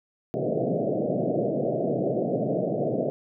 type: band-pass noise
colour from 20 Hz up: white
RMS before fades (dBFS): -26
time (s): 0.34-3.1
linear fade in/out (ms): 0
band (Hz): 120 to 680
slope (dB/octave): 96
effects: none